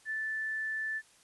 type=tone; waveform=sine; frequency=1757 Hz; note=A6; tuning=3 cents flat; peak=-32 dBFS; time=0.05-1.02 s; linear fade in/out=50 ms; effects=white hiss -62 dBFS RMS until 1.23 s + resampled to 24000 Hz